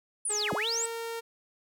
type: linear two-way sweep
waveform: sine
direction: down then up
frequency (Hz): 10270 to 102.1 to 8240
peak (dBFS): -28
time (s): 0.25-0.86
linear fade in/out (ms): 5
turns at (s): 0.53
type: tone with pitch glide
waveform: sawtooth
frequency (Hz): 419.2 to 459.8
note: G#4 to A#4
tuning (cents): +16 to -24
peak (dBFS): -30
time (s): 0.29-1.21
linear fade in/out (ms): 20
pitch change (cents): +160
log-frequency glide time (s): 0.6-0.67
effects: none